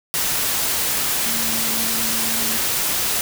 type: tone in noise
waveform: sine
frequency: 226 Hz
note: A3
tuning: 47 cents sharp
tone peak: -31 dBFS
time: 1.26-2.57 s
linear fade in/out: 0 ms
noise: white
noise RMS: -21 dBFS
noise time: 0.14-3.21 s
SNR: -13 dB
effects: none